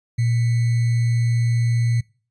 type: tone with sample-and-hold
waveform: sine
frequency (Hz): 117.5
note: A#2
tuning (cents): +14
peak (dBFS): -16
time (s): 0.18-2.01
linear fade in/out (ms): 10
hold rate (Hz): 2100
effects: noise-tail reverb RT60 0.4 s tail -24 dB re dry + resampled to 22050 Hz